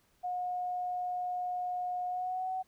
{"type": "tone with pitch glide", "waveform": "sine", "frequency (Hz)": [722, 749.6], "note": ["F#5", "F#5"], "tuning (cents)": [-43, 22], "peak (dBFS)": -32, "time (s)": [0.23, 2.63], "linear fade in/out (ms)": 20, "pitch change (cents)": 65, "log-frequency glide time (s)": [2.07, 2.51], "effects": ["pink hiss -70 dBFS RMS until 2.67 s"]}